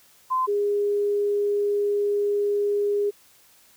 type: tone pair in turn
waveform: sine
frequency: 1031 / 409.2 Hz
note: C6 / G#4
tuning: -26 / -26 cents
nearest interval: octave + major third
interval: 1600 cents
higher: first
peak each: -20 dBFS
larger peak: neither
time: 0.3-0.47 / 0.47-3.11 s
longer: second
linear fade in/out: 20 ms
effects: white hiss -56 dBFS RMS until 3.76 s